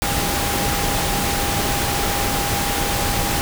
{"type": "tone in noise", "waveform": "sine", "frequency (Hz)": 807, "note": "G#5", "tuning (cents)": -50, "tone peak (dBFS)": -27, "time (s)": [0.02, 3.41], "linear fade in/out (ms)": 0, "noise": "pink", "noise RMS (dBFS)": -21, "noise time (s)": [0.02, 3.41], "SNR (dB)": -9, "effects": []}